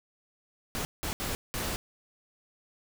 pink noise bursts at uneven times, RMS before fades -33 dBFS, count 4, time 0.75-0.85 / 1.03-1.13 / 1.2-1.35 / 1.54-1.76 s, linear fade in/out 0 ms, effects none

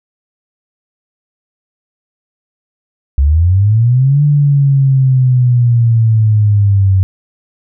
sine linear two-way sweep, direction up then down, 65.7 to 147.5 to 93.9 Hz, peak -6 dBFS, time 3.18-7.03 s, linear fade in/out 0 ms, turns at 4.23 s, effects none

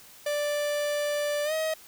45% pulse tone with pitch glide, 587.3 to 633.1 Hz, D5 to D#5, 0 to +30 cents, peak -26 dBFS, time 0.26-1.74 s, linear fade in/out 5 ms, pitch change +130 cents, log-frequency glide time 1.44-1.53 s, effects white hiss -51 dBFS RMS until 1.87 s

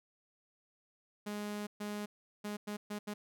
sawtooth tone bursts at uneven times, 207.7 Hz, G#3, in tune, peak -34 dBFS, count 6, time 1.26-1.67 / 1.8-2.06 / 2.44-2.57 / 2.67-2.77 / 2.9-2.99 / 3.07-3.14 s, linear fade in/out 10 ms, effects none

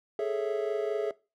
triangle chord, A major seventh, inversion third, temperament equal, 415.3 / 440 / 554.4 / 659.3 Hz, G#4 / A4 / C#5 / E5, 0 / 0 / 0 / 0 cents, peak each -29 / -31 / -35 / -32 dBFS, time 0.19-1.11 s, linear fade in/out 2 ms, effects noise-tail reverb RT60 0.3 s tail -21 dB re dry

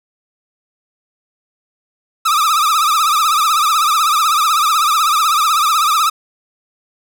45% pulse tone with vibrato, 1244.5 Hz, D#6, in tune, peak -11 dBFS, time 2.25-6.1 s, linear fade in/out 10 ms, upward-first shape triangle, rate 16 Hz, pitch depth 140 cents each way, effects none

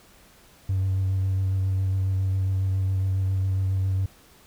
triangle tone with vibrato, 95.4 Hz, G2, 47 cents flat, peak -18 dBFS, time 0.69-4.06 s, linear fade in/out 5 ms, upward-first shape sine, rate 7.3 Hz, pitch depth 16 cents each way, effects tanh soft clip ceiling -17 dBFS + pink hiss -54 dBFS RMS until 4.46 s

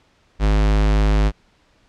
square tone, 51.8 Hz, G#1, 4 cents flat, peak -14 dBFS, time 0.39-1.32 s, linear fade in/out 50 ms, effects pink hiss -58 dBFS RMS until 1.88 s + low-pass 5000 Hz 12 dB/octave

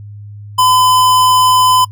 square tone, 1013 Hz, B5, 44 cents sharp, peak -8 dBFS, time 0.58-1.85 s, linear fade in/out 10 ms, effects noise-tail reverb RT60 0.1 s tail -23 dB re dry + added 103 Hz sine -28 dBFS peak until 1.91 s

